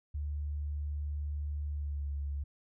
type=tone with pitch glide; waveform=sine; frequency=73.42 to 71.12 Hz; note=D2 to C#2; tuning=0 to +45 cents; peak=-33 dBFS; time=0.14-2.44 s; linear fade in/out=10 ms; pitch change=-55 cents; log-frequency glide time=1.72-2.1 s; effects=none